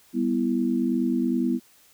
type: chord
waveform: sine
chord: E minor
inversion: first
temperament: just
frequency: 197.78 / 247.2 / 329.6 Hz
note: G3 / B3 / E4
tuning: +16 / +2 / 0 cents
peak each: -28 / -23 / -27 dBFS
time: 0.13-1.6 s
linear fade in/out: 50 ms
effects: white hiss -57 dBFS RMS until 1.93 s